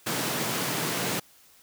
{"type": "high-pass noise", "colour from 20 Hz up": "pink", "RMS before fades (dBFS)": -29, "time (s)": [0.06, 1.2], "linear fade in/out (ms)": 10, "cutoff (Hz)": 120, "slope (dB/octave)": 48, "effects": ["white hiss -57 dBFS RMS until 1.62 s"]}